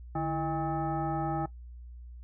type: tone with frequency modulation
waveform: sine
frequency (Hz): 329.6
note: E4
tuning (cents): 0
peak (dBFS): -28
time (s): 0.15-1.46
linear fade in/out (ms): 5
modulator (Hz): 478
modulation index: 1.5
effects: noise-tail reverb RT60 0.1 s tail -17 dB re dry + added 60 Hz sine -43 dBFS peak until 2.23 s